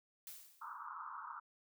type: noise with exponential decay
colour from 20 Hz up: blue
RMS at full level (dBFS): -48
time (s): 0.27-0.87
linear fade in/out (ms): 1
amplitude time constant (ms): 130
type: band-pass noise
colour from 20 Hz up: white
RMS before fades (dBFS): -48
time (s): 0.61-1.4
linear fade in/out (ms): 10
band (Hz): 900 to 1400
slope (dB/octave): 96
effects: none

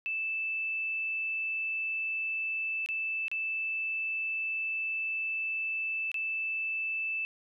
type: tone with dropouts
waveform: sine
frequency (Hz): 2637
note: E7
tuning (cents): 0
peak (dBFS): -30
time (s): 0.06-7.25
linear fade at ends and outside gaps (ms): 0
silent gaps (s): 2.861-2.888 / 3.282-3.315 / 6.116-6.143
effects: none

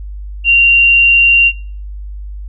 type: tone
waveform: sine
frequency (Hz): 2766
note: F7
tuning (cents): -17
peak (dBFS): -5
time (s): 0.44-1.52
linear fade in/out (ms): 50
effects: noise-tail reverb RT60 0.4 s tail -18 dB re dry + added 50 Hz sine -23 dBFS peak until 2.48 s

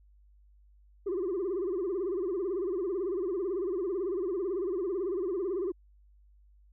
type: tone with vibrato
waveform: sine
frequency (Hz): 371.7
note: F#4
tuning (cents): +8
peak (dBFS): -27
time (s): 1.06-5.72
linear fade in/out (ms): 10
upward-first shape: sine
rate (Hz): 18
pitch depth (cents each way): 160
effects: tanh soft clip ceiling -27 dBFS + added 50 Hz sine -57 dBFS peak until 6.72 s

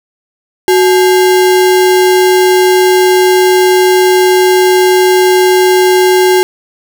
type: tone with sample-and-hold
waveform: sine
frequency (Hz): 369.2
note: F#4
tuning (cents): -4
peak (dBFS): -4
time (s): 0.68-6.43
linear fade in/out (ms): 0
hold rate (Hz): 1225
effects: none

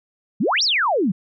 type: exponential two-way sweep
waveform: sine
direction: up then down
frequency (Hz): 165.4 to 5860 to 165.4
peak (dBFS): -16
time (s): 0.4-1.12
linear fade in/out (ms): 10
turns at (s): 0.63
effects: none

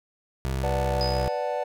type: tone with pitch glide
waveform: 25% pulse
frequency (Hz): 66 to 64.6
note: C2 to C2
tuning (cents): +16 to -21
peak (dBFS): -22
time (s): 0.45-1.28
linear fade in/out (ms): 0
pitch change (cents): -37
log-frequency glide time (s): 0.81-1.13
type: chord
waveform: triangle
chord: B minor seventh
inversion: none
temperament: equal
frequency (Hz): 493.9 / 587.3 / 740 / 880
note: B4 / D5 / F#5 / A5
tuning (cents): 0 / 0 / 0 / 0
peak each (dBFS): -29 / -27 / -30 / -32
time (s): 0.63-1.64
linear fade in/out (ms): 10
type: tone with exponential decay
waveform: sine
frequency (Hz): 4990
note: D#8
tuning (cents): +4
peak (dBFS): -26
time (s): 1.01-1.57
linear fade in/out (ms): 0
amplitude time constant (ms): 120
effects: none

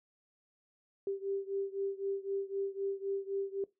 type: beating tone pair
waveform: sine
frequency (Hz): 392 / 395.9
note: G4 / G4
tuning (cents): 0 / +17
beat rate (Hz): 3.9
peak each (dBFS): -36 / -38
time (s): 1.07-3.64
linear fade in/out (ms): 2
effects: noise-tail reverb RT60 0.2 s tail -20 dB re dry

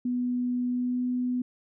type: tone with pitch glide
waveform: sine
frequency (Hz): 246.9 to 249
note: B3 to B3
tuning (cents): 0 to +14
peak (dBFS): -25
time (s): 0.05-1.42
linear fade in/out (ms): 5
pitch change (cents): +14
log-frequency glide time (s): 0.68-1.03
effects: none

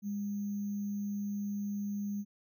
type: tone with sample-and-hold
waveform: sine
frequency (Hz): 203.2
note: G#3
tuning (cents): -38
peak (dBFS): -33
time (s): 0.02-2.25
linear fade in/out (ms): 50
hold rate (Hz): 6300
effects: none

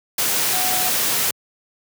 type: tone in noise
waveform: sine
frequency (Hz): 738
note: F#5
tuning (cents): -5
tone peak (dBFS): -26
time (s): 0.53-0.9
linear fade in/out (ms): 5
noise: white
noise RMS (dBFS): -20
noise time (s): 0.18-1.31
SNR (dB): -9
effects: high-pass 100 Hz 12 dB/octave

